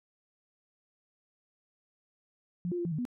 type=tone with pitch steps; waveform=sine; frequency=175.8 / 353.2 / 346.1 / 170.5 / 154.2 / 245 Hz; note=F3 / F4 / F4 / F3 / D#3 / B3; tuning=+12 / +20 / -16 / -41 / -15 / -14 cents; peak=-30 dBFS; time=2.65-3.052 s; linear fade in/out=0 ms; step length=67 ms; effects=none